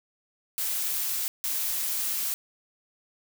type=noise bursts at uneven times; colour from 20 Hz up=blue; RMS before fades=-29 dBFS; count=2; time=0.58-1.28 / 1.44-2.34 s; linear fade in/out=0 ms; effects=none